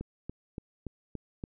click train, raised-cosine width 3 ms, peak -24 dBFS, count 6, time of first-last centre 0.01-1.439 s, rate 3.5 Hz, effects none

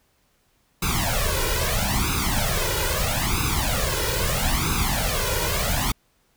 pink noise with flanger, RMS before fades -23 dBFS, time 0.82-5.92 s, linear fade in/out 5 ms, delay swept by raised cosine 0.79 to 2.09 ms, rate 0.77 Hz, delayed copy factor +0.95, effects pink hiss -65 dBFS RMS until 6.36 s

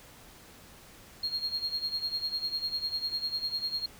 sine tone with tremolo, 4251 Hz, C8, 27 cents sharp, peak -26 dBFS, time 1.23-3.86 s, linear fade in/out 5 ms, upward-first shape sine, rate 10 Hz, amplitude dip 80%, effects tanh soft clip ceiling -25 dBFS + pink hiss -53 dBFS RMS until 3.99 s

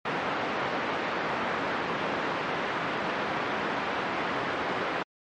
white band-pass noise, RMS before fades -30 dBFS, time 0.05-5.03 s, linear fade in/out 5 ms, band 170 to 1500 Hz, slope 12 dB/octave, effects low-pass 4000 Hz 12 dB/octave + MP3 48 kbps

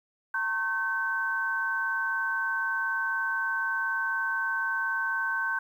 sine tone cluster, 917 / 1081 / 1538 Hz, A#5 / C#6 / G6, -29 / -44 / -33 cents, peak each -36 / -35 / -27 dBFS, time 0.34-5.59 s, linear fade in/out 5 ms, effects 10-bit

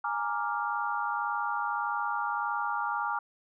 sine chord, Bb dominant seventh, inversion third, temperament equal, 830.6 / 932.3 / 1174.7 / 1396.9 Hz, Ab5 / Bb5 / D6 / F6, 0 / 0 / 0 / 0 cents, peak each -34 dBFS, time 0.04-3.19 s, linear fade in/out 5 ms, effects none

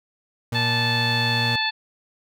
35% pulse tone, 117.9 Hz, A#2, 20 cents sharp, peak -22 dBFS, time 0.52-1.56 s, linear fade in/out 5 ms
harmonic tone, 875 Hz, A5, 10 cents flat, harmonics 1 / 2 / 3 / 4 / 5, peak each -28 / -26 / -28 / -27 / -27 dBFS, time 0.54-1.71 s, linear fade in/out 20 ms
effects none

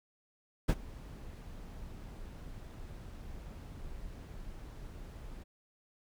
brown noise with ADSR envelope, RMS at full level -24 dBFS, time 0.68-5.44 s, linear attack 14 ms, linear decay 51 ms, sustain -22 dB, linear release 18 ms, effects none

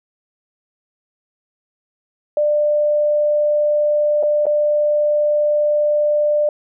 sine tone with dropouts, 595 Hz, D5, 22 cents sharp, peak -13 dBFS, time 2.37-6.49 s, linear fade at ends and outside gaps 2 ms, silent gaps 4.228-4.233 / 4.456-4.466 s, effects none

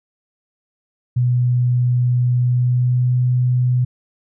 sine tone with pitch glide, 123.47 to 124.98 Hz, B2 to B2, 0 to +21 cents, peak -13 dBFS, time 1.16-3.85 s, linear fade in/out 10 ms, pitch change +21 cents, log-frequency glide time 2.38-3.18 s, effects none

